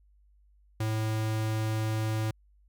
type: tone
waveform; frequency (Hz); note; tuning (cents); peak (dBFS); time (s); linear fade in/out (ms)
square; 109.5; A2; -8; -28; 0.8-2.31; 5
effects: added 50 Hz sine -59 dBFS peak until 2.68 s